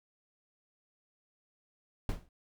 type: noise with exponential decay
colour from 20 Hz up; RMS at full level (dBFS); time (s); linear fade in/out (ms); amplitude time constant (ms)
brown; -29; 2.09-2.29; 2; 43
effects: none